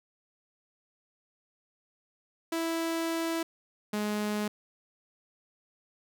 sawtooth tone pair in turn, 329.6 / 209.7 Hz, E4 / G#3, 0 / +17 cents, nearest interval minor sixth, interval 783 cents, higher first, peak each -25 dBFS, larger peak neither, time 2.52-3.43 / 3.93-4.48 s, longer first, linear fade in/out 5 ms, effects none

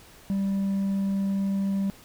sine tone with hard clipping, 196 Hz, G3, in tune, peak -24 dBFS, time 0.3-1.9 s, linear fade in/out 0 ms, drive 2 dB, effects pink hiss -51 dBFS RMS until 2.04 s

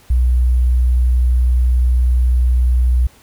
sine tone with sample-and-hold, 61.74 Hz, B1, in tune, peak -10 dBFS, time 0.1-3.07 s, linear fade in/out 5 ms, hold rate 11025 Hz, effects pink hiss -48 dBFS RMS until 3.22 s

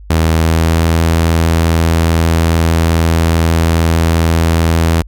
sawtooth tone with pitch glide, 80.8 to 82.4 Hz, E2 to E2, -34 to 0 cents, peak -5 dBFS, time 0.1-5.02 s, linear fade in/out 5 ms, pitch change +34 cents, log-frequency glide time 0.24-0.9 s, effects added 50 Hz sine -31 dBFS peak until 5.07 s

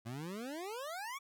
25% pulse exponential sweep, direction up, 110 to 1164 Hz, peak -37 dBFS, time 0.05-1.19 s, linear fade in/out 20 ms, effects none

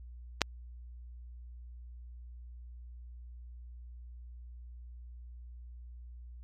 clicks, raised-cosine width 0.2 ms, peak -30 / -6 dBFS, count 2, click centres 0.409 / 0.417 s, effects added 60 Hz sine -45 dBFS peak until 6.43 s + MP3 64 kbps

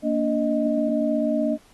sine tone cluster, 232.5 / 289.1 / 621 Hz, A#3 / D4 / D#5, -4 / -27 / -3 cents, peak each -24 dBFS, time 0.02-1.58 s, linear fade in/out 50 ms, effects pink hiss -56 dBFS RMS until 1.73 s + AAC 32 kbps

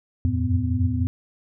sine tone cluster, 84 / 90.7 / 94.2 / 113.9 / 251.4 Hz, E2 / F#2 / F#2 / A#2 / B3, +33 / -34 / +32 / -40 / +31 cents, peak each -26 dBFS, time 0.25-1.07 s, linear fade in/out 0 ms, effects none

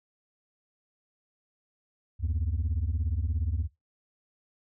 sine beating tone pair, 71.7 / 88.7 Hz, D2 / F2, -41 / +27 cents, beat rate 17 Hz, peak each -27 dBFS, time 2.19-3.68 s, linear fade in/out 50 ms, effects noise-tail reverb RT60 0.2 s tail -18 dB re dry + tanh soft clip ceiling -23 dBFS

